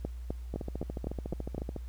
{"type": "two click trains", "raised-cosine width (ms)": 2, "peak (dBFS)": [-23, -20], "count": [18, 7], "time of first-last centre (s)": [[0.54, 1.763], [0.05, 1.581]], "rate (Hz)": [13.9, 3.92], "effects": ["added 60 Hz sine -38 dBFS peak until 1.88 s", "pink hiss -63 dBFS RMS until 1.88 s"]}